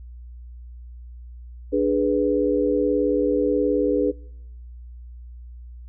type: chord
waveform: sine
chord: G# diminished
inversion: second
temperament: equal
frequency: 293.7 / 415.3 / 493.9 Hz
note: D4 / G#4 / B4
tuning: 0 / 0 / 0 cents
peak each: -22 dBFS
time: 1.72-4.12 s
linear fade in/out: 20 ms
effects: noise-tail reverb RT60 0.9 s tail -26 dB re dry + added 60 Hz sine -37 dBFS peak until 5.88 s